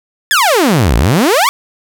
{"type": "exponential two-way sweep", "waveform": "sawtooth", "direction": "down then up", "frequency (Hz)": [1803, 51.8, 1191], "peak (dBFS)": -4, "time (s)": [0.31, 1.49], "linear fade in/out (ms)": 0, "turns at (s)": 0.96, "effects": []}